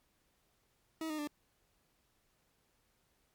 40% pulse tone with pitch steps, 320 / 307.3 / 295.1 Hz, D#4 / D#4 / D4, +49 / -21 / +8 cents, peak -36 dBFS, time 1.01-1.274 s, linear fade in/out 2 ms, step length 88 ms, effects pink hiss -75 dBFS RMS until 3.34 s + MP3 96 kbps

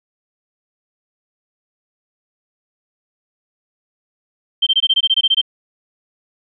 sine tone bursts, 3136 Hz, G7, in tune, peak -10 dBFS, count 12, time 4.62-5.415 s, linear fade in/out 10 ms, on 47 ms, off 21 ms, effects none

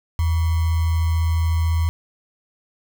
sine tone with sample-and-hold, 82 Hz, E2, 9 cents flat, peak -16 dBFS, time 0.19-1.89 s, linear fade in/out 0 ms, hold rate 1050 Hz, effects none

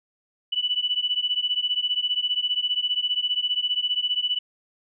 sine beating tone pair, 2960 / 2975 Hz, F#7 / F#7, 0 / +9 cents, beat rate 15 Hz, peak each -25 dBFS, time 0.52-4.39 s, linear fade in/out 10 ms, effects none

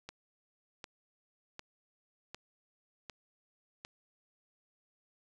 click train, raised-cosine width 0.2 ms, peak -26 dBFS, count 6, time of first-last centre 0.09-3.849 s, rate 1.33 Hz, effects none

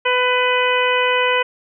harmonic tone, 499.5 Hz, B4, 20 cents sharp, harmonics 1 / 2 / 3 / 4 / 5 / 6, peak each -19 / -20 / -23 / -23 / -22 / -24 dBFS, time 0.05-1.43 s, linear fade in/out 10 ms, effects none

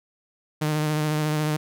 sawtooth tone with vibrato, 152.6 Hz, D#3, 33 cents flat, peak -18 dBFS, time 0.61-1.57 s, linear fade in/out 10 ms, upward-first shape sine, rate 14 Hz, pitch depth 23 cents each way, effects none

